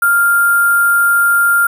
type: tone with sample-and-hold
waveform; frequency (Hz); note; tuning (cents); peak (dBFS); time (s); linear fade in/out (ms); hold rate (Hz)
sine; 1396.9; F6; 0; -8; 0.02-1.67; 5; 11025
effects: none